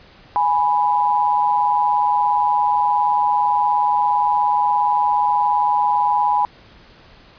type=tone pair together; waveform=sine; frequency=830.6 / 987.8 Hz; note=G#5 / B5; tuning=0 / 0 cents; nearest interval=minor third; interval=300 cents; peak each=-17 dBFS; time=0.36-6.45 s; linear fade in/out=0 ms; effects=pink hiss -47 dBFS RMS until 7.38 s + resampled to 11025 Hz